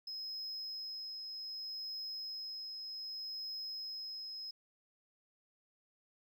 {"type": "tone with tremolo", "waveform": "sine", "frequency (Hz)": 5120, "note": "D#8", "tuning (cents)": 49, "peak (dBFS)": -37, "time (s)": [0.07, 4.51], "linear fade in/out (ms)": 5, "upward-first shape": "triangle", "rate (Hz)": 0.65, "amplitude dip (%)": 40, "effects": ["tanh soft clip ceiling -39 dBFS", "12-bit"]}